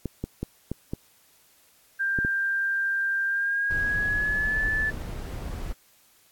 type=clicks; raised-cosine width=3 ms; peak=-16 dBFS; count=7; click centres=0.057 / 0.24 / 0.43 / 0.716 / 0.935 / 2.188 / 2.249 s
type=tone with pitch glide; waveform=sine; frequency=1588 to 1741.8 Hz; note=G6 to A6; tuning=+22 to -18 cents; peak=-23 dBFS; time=1.99-4.91 s; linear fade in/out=20 ms; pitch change=+160 cents; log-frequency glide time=3.26-4.63 s
type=noise; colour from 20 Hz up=brown; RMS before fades=-33 dBFS; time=3.7-5.73 s; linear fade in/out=10 ms
effects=white hiss -60 dBFS RMS until 6.31 s + AAC 64 kbps